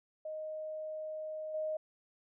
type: tone with level steps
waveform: sine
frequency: 622.3 Hz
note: D#5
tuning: in tune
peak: -38 / -33 dBFS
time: 0.25-1.77 s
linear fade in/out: 5 ms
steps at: 1.54 s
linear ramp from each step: 5 ms
effects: none